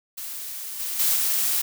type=noise with level steps; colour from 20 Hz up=blue; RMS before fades=-34 / -29 / -21 / -23 dBFS; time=0.17-1.62 s; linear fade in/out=10 ms; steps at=0.79 / 0.99 / 1.15 s; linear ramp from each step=10 ms; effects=none